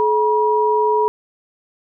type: tone pair together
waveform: sine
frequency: 427.7 / 961 Hz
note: A4 / B5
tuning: -49 / -48 cents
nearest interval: octave + major second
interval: 1401 cents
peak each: -16 dBFS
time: 0-1.08 s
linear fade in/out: 0 ms
effects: none